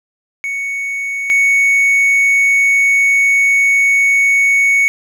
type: tone pair in turn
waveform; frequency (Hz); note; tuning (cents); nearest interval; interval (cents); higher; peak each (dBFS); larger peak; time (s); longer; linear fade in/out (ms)
triangle; 2223 / 2223; C#7 / C#7; +4 / +4; unison; 0; neither; -16 / -7; second; 0.44-1.3 / 1.3-4.88; second; 0
effects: none